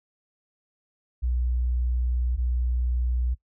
sine tone pair in turn, 61.2 / 61.2 Hz, B1 / B1, -15 / -15 cents, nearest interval unison, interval 0 cents, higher neither, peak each -22 dBFS, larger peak neither, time 1.22-2.37 / 2.37-3.35 s, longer first, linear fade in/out 20 ms, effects noise-tail reverb RT60 0.1 s tail -20 dB re dry

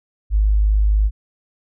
sine tone, 51.8 Hz, G#1, 4 cents flat, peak -12 dBFS, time 0.3-1.11 s, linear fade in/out 50 ms, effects none

